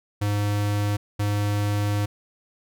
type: tone pair in turn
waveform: square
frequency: 103 / 103 Hz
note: G#2 / G#2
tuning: -14 / -14 cents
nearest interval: unison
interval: 0 cents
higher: neither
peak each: -22 dBFS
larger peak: neither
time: 0.21-0.97 / 1.19-2.06 s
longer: second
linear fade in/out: 10 ms
effects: none